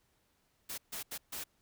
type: noise bursts at uneven times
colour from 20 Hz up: white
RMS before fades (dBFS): -41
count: 4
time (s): 0.69-0.78 / 0.92-1.03 / 1.11-1.18 / 1.32-1.44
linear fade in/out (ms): 10
effects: pink hiss -74 dBFS RMS until 1.61 s